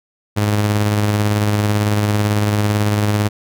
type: tone with tremolo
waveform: sawtooth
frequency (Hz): 104.4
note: G#2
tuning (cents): +10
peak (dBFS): -9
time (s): 0.36-3.29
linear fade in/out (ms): 20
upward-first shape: square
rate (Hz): 18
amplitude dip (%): 25
effects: none